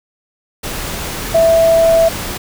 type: tone in noise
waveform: sine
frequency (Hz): 659.3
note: E5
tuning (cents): 0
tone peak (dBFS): -7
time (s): 1.34-2.09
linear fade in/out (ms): 10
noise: pink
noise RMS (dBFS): -23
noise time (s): 0.63-2.38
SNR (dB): +13
effects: none